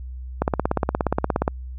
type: click train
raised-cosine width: 1 ms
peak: -5 dBFS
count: 19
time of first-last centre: 0.42-1.479 s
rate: 17 Hz
effects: added 63 Hz sine -31 dBFS peak until 1.78 s